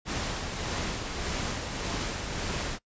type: noise with tremolo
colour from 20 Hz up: pink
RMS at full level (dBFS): -31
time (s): 0.05-2.79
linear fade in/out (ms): 50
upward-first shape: sine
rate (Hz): 1.7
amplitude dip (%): 35
effects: noise-tail reverb RT60 0.1 s tail -22 dB re dry + resampled to 16000 Hz